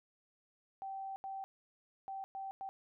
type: tone bursts at uneven times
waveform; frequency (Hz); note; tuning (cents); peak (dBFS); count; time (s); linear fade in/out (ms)
sine; 776; G5; -18; -40; 5; 0.82-1.16 / 1.24-1.44 / 2.08-2.24 / 2.35-2.51 / 2.61-2.69; 0
effects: none